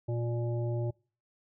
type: harmonic tone with a mistuned harmonic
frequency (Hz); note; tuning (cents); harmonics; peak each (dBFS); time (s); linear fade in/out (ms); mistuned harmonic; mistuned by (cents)
118.3; A#2; +26; 1 / 3 / 5 / 7; -30 / -37 / -40 / -49; 0.08-0.91; 10; 7; +20
effects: noise-tail reverb RT60 0.4 s tail -25 dB re dry